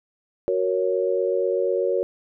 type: chord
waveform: sine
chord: F# major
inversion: none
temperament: equal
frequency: 370 / 466.2 / 554.4 Hz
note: F#4 / A#4 / C#5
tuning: 0 / 0 / 0 cents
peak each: -24 dBFS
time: 0.48-2.03 s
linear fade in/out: 0 ms
effects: none